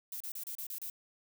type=noise bursts; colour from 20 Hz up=violet; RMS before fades=-41 dBFS; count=7; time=0.12-0.9 s; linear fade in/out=2 ms; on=84 ms; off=32 ms; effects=none